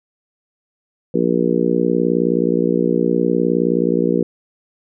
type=harmonic tone; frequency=59.3 Hz; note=A#1; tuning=30 cents sharp; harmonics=3 / 4 / 5 / 6 / 7 / 8; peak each=-21 / -21 / -21 / -21 / -21 / -21 dBFS; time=1.14-4.23 s; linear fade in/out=5 ms; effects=none